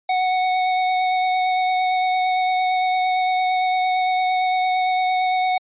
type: tone with vibrato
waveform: square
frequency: 740 Hz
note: F#5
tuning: in tune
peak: -18 dBFS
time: 0.09-5.58 s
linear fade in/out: 5 ms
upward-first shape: sine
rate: 8.8 Hz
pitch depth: 11 cents each way
effects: resampled to 8000 Hz